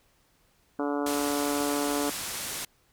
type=harmonic tone; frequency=144.3 Hz; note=D3; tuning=30 cents flat; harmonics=2 / 3 / 4 / 5 / 6 / 7 / 8 / 9 / 10; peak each=-29 / -33 / -35 / -37 / -39 / -40 / -41 / -42 / -43 dBFS; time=0.79-2.1 s; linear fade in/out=2 ms
type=low-pass noise; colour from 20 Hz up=white; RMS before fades=-35 dBFS; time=1.06-2.65 s; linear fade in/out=5 ms; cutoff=12000 Hz; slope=24 dB/octave
effects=pink hiss -66 dBFS RMS until 2.92 s